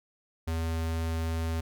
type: tone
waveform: square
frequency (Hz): 81.7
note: E2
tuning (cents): -15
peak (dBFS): -29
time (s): 0.47-1.61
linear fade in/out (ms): 10
effects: none